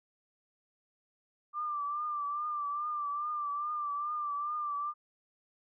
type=tone with vibrato; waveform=sine; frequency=1183 Hz; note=D6; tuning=12 cents sharp; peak=-32 dBFS; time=1.53-4.94 s; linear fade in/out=50 ms; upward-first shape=triangle; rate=2.4 Hz; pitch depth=57 cents each way; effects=none